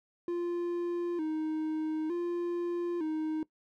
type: tone with vibrato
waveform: triangle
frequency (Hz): 329.6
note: E4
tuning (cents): 0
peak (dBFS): -28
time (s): 0.28-3.43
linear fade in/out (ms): 2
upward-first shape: square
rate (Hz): 0.55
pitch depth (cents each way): 92
effects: noise-tail reverb RT60 0.1 s tail -20 dB re dry